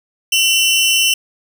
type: tone pair together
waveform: sawtooth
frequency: 2735 / 3017 Hz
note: F7 / F#7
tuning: -37 / +33 cents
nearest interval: major second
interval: 170 cents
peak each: -11 dBFS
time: 0.32-1.14 s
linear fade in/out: 5 ms
effects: none